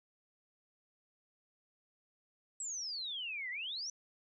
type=exponential two-way sweep; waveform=sine; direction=down then up; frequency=7902 to 1915 to 6070 Hz; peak=-38 dBFS; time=2.6-3.9 s; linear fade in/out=2 ms; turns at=3.5 s; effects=none